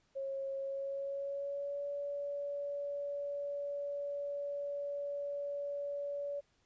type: tone with pitch glide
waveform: sine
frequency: 544 to 570.7 Hz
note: C#5 to D5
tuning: -33 to -50 cents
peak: -36 dBFS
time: 0.15-6.41 s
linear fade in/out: 20 ms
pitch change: +83 cents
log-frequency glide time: 0.57-1.85 s
effects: pink hiss -74 dBFS RMS until 6.65 s + resampled to 16000 Hz